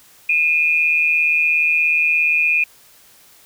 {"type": "tone pair together", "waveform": "sine", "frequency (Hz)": [2444, 2601], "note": ["D#7", "E7"], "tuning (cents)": [-32, -24], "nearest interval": "minor second", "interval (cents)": 108, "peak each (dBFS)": [-14, -21], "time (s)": [0.29, 2.64], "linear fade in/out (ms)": 5, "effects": ["white hiss -49 dBFS RMS until 3.45 s"]}